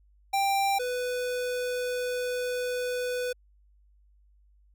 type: tone pair in turn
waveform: square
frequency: 788 / 496.4 Hz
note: G5 / B4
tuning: +9 / +9 cents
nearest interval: minor sixth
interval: 800 cents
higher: first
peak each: -24 / -29 dBFS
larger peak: first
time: 0.33-0.79 / 0.79-3.33 s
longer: second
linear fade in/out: 10 ms
effects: added 50 Hz sine -58 dBFS peak until 4.74 s

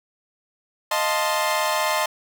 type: chord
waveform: sawtooth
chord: F dominant seventh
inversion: third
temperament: equal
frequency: 622.3 / 698.5 / 880 / 1046.5 Hz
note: Eb5 / F5 / A5 / C6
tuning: 0 / 0 / 0 / 0 cents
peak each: -21 / -27 / -22 / -21 dBFS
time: 0.91-2.06 s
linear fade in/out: 5 ms
effects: none

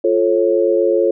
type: chord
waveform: sine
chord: F augmented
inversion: none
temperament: just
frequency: 349.2 / 436.5 / 545.7 Hz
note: F4 / A4 / C#5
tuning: 0 / -14 / -27 cents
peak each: -16 dBFS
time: 0.04-1.11 s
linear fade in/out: 5 ms
effects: none

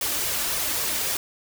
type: noise with flanger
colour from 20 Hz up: white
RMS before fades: -26 dBFS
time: 0.01-1.17 s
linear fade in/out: 2 ms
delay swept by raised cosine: 1.7 to 3.5 ms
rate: 3.7 Hz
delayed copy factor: +0.5
effects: none

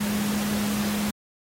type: tone in noise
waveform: sine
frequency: 207.7 Hz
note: G#3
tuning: in tune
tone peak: -24 dBFS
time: 0-1.11 s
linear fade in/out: 10 ms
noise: pink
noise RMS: -31 dBFS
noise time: 0-1.11 s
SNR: +4 dB
effects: high-pass 100 Hz 12 dB/octave + AAC 48 kbps

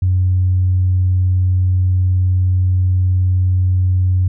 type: tone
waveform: sine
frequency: 91.9 Hz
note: F#2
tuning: 11 cents flat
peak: -10 dBFS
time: 0.02-4.28 s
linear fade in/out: 5 ms
effects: tanh soft clip ceiling -6 dBFS

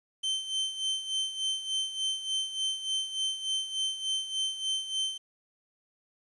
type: tone with tremolo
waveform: 40% pulse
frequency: 3100 Hz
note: G7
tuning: 20 cents flat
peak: -26 dBFS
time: 0.23-5.18 s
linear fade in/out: 10 ms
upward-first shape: sine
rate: 3.4 Hz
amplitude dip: 70%
effects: resampled to 24000 Hz + 10-bit

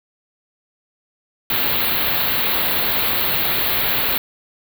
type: band-stop noise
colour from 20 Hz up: white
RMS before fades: -19 dBFS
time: 1.5-4.18 s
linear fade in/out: 2 ms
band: 4400 to 12000 Hz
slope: 96 dB/octave
effects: none

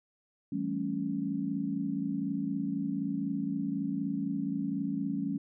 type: chord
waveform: sine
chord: A dominant seventh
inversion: second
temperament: equal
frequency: 164.81 / 196 / 220 / 277.2 Hz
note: E3 / G3 / A3 / C#4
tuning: 0 / 0 / 0 / 0 cents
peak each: -39 / -35 / -37 / -33 dBFS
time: 0.52-5.38 s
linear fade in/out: 5 ms
effects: none

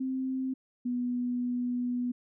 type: tone pair in turn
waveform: sine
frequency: 261.6 / 245.7 Hz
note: C4 / B3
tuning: 0 / -9 cents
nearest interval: minor second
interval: 109 cents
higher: first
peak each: -29 / -28 dBFS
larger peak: second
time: 0-0.54 / 0.85-2.12 s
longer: second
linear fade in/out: 10 ms
effects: none

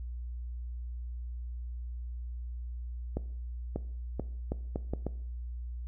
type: accelerating click train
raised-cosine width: 2 ms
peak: -19 dBFS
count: 7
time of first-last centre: 3.17-5.067 s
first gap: 590 ms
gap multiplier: 0.74
effects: noise-tail reverb RT60 0.6 s tail -18 dB re dry + added 60 Hz sine -36 dBFS peak until 5.87 s

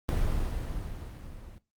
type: noise with level ramp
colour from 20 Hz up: brown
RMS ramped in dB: -26 to -46 dBFS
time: 0.09-1.58 s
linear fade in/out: 0 ms
effects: noise-tail reverb RT60 0.2 s tail -17 dB re dry + Opus 24 kbps

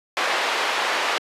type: band-pass noise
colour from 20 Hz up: pink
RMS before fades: -23 dBFS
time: 0.17-1.18 s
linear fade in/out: 0 ms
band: 620 to 3500 Hz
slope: 12 dB/octave
effects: high-pass 300 Hz 12 dB/octave + resampled to 32000 Hz

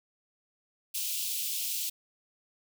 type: high-pass noise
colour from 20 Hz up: white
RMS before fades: -33 dBFS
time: 0.94-1.9 s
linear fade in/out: 10 ms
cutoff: 2600 Hz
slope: 48 dB/octave
effects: none

